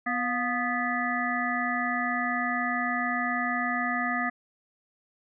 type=harmonic tone with a mistuned harmonic; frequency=246.9 Hz; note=B3; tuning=in tune; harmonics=1 / 3 / 5 / 7 / 8; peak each=-32 / -32 / -32 / -32 / -32 dBFS; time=0.06-4.3 s; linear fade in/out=10 ms; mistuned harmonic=3; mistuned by=-63 cents; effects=none